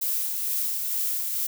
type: noise with tremolo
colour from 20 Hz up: violet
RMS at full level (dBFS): -26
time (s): 0.01-1.47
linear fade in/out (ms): 10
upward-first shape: sine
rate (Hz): 2.2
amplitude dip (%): 30
effects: none